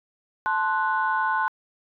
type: chord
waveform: sine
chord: F# diminished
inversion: first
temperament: equal with one note detuned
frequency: 876.4 / 1046.5 / 1480 Hz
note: A5 / C6 / F#6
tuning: -7 / 0 / 0 cents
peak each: -25 dBFS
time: 0.46-1.48 s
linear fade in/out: 0 ms
effects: tanh soft clip ceiling -12 dBFS

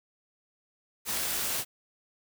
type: noise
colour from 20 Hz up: white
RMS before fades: -31 dBFS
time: 1.05-1.65 s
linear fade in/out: 50 ms
effects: none

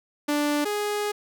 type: tone pair in turn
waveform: sawtooth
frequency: 293.7 / 415.4 Hz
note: D4 / G#4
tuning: 0 / 0 cents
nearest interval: tritone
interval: 600 cents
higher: second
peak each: -18 / -21 dBFS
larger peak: first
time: 0.28-0.65 / 0.65-1.12 s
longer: second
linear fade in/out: 10 ms
effects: none

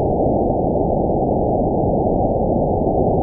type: low-pass noise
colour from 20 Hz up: white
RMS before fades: -17 dBFS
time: 0-3.22 s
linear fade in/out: 0 ms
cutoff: 790 Hz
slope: 96 dB/octave
effects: none

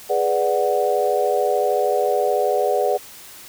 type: chord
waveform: sine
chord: G# half-diminished seventh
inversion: none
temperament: equal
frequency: 415.3 / 493.9 / 587.3 / 740 Hz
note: G#4 / B4 / D5 / F#5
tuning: 0 / 0 / 0 / 0 cents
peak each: -22 dBFS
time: 0.09-2.98 s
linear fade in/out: 20 ms
effects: white hiss -41 dBFS RMS until 3.48 s

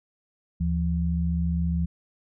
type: tone pair together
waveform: sine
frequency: 75.6 / 170.31 Hz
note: D#2 / F3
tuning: -49 / -43 cents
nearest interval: octave + major second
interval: 1406 cents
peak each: -25 dBFS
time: 0.6-1.86 s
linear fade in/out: 10 ms
effects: none

